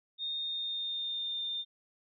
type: tone with pitch glide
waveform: sine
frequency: 3675 to 3612 Hz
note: A#7 to A7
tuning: -25 to +45 cents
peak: -33 dBFS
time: 0.18-1.65 s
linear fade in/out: 50 ms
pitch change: -30 cents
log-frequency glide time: 0.39-1.41 s
effects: none